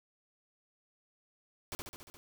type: noise with echo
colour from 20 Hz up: pink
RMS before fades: -40 dBFS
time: 1.72-1.75 s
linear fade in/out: 0 ms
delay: 70 ms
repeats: 6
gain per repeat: -3 dB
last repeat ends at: 2.17 s
effects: none